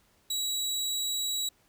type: tone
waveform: 25% pulse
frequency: 3893 Hz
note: B7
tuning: 26 cents flat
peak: -25 dBFS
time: 0.3-1.49 s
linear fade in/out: 5 ms
effects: pink hiss -66 dBFS RMS until 1.68 s